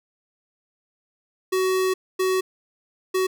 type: tone bursts at uneven times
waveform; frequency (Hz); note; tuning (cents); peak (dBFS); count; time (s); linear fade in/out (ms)
square; 374.7; F#4; +22; -20; 3; 1.52-1.94 / 2.19-2.41 / 3.14-3.27; 10
effects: none